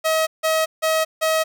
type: tone bursts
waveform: sawtooth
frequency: 637 Hz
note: D#5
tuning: 41 cents sharp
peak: -13 dBFS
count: 4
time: 0.04-1.44 s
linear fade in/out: 20 ms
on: 230 ms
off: 160 ms
effects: none